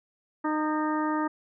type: harmonic tone with a mistuned harmonic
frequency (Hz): 306.8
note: D#4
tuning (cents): -24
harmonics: 1 / 2 / 3 / 4 / 5 / 6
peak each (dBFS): -27 / -36 / -31 / -33 / -40 / -40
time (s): 0.44-1.28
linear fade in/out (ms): 10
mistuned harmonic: 5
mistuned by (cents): +44
effects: none